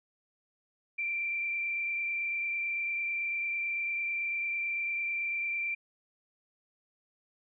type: tone with frequency modulation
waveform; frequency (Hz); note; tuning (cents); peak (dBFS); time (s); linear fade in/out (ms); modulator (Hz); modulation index
sine; 2359; D7; +7; -30; 0.98-5.75; 10; 29; 1.1
effects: none